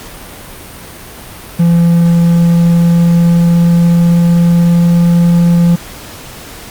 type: tone with pitch glide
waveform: triangle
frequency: 170 to 171.68 Hz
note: F3 to F3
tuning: -46 to -29 cents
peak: -3 dBFS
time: 1.59-5.76 s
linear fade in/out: 10 ms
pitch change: +17 cents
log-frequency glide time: 2.38-5.22 s
effects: pink hiss -30 dBFS RMS until 6.7 s + Opus 48 kbps